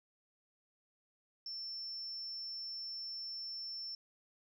sine tone, 5380 Hz, E8, 34 cents sharp, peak -40 dBFS, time 1.46-3.95 s, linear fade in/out 2 ms, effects tanh soft clip ceiling -36 dBFS + 13-bit

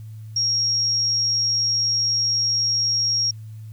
sine tone, 5588 Hz, F8, in tune, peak -18 dBFS, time 0.36-3.31 s, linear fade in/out 5 ms, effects added 109 Hz sine -34 dBFS peak until 3.72 s + white hiss -60 dBFS RMS until 3.72 s

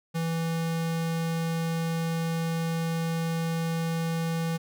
square tone, 164.81 Hz, E3, in tune, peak -27 dBFS, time 0.14-4.58 s, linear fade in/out 20 ms, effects none

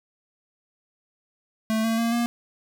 square tone with pitch steps, 220.3 / 225.6 / 231 / 236.5 Hz, A3 / A3 / A#3 / A#3, +2 / +44 / -16 / +25 cents, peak -22 dBFS, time 1.7-2.26 s, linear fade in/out 0 ms, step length 140 ms, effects none

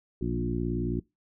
harmonic tone with a mistuned harmonic, 59.1 Hz, A#1, 24 cents sharp, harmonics 1 / 2 / 3 / 4 / 5 / 6, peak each -34 / -34 / -34 / -34 / -34 / -34 dBFS, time 0.21-1 s, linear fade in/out 5 ms, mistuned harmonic 2, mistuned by +36 cents, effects noise-tail reverb RT60 0.2 s tail -22 dB re dry

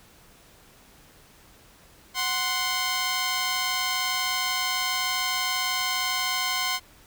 10% pulse tone pair together, 740 / 1046.5 Hz, F#5 / C6, 0 / 0 cents, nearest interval tritone, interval 600 cents, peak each -22 / -17 dBFS, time 2.14-6.8 s, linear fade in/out 50 ms, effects pink hiss -54 dBFS RMS until 7.06 s

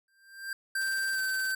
square tone with exponential growth, 1580 Hz, G6, 13 cents sharp, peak -32 dBFS, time 0.08-0.53 s, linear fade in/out 2 ms, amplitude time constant 97 ms
square tone with pitch glide, 1568 to 1543.7 Hz, G6 to G6, 0 to -27 cents, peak -29 dBFS, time 0.75-1.55 s, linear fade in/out 5 ms, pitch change -27 cents, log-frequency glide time 1.13-1.19 s
white noise with tremolo, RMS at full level -47 dBFS, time 0.81-1.52 s, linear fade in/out 0 ms, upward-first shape sine, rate 19 Hz, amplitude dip 60%
effects none

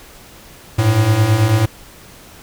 square beating tone pair, 101.9 / 111.1 Hz, G#2 / A2, -32 / +17 cents, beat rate 9.2 Hz, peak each -18 / -13 dBFS, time 0.78-1.66 s, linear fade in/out 10 ms, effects pink hiss -41 dBFS RMS until 2.42 s

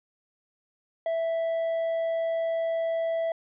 triangle tone, 659.3 Hz, E5, in tune, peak -23 dBFS, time 1.06-3.32 s, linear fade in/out 2 ms, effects resampled to 8000 Hz

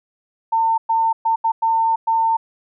sine tone bursts at uneven times, 903 Hz, A5, 45 cents sharp, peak -14 dBFS, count 6, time 0.52-0.78 / 0.89-1.13 / 1.25-1.36 / 1.44-1.52 / 1.62-1.96 / 2.07-2.37 s, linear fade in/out 10 ms, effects none

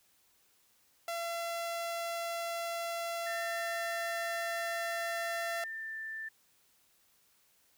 sawtooth tone, 678 Hz, E5, 49 cents sharp, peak -31 dBFS, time 1.08-5.64 s, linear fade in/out 2 ms
sine tone with pitch glide, 1797 to 1774.3 Hz, A6 to A6, +36 to +14 cents, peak -38 dBFS, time 3.26-6.29 s, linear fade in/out 10 ms, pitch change -22 cents, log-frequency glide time 5.63-5.97 s
effects white hiss -69 dBFS RMS until 7.77 s

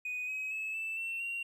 triangle tone with pitch steps, 2489 / 2540 / 2592 / 2645 / 2699 / 2754 Hz, D#7 / D#7 / E7 / E7 / E7 / F7, 0 / +35 / -30 / +5 / +40 / -25 cents, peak -32 dBFS, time 0.05-1.43 s, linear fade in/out 5 ms, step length 230 ms, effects tanh soft clip ceiling -30 dBFS

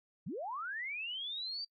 sine linear sweep, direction up, 121.8 to 4699 Hz, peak -37 dBFS, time 0.26-1.65 s, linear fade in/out 10 ms, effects noise-tail reverb RT60 0.1 s tail -24 dB re dry + MP3 32 kbps

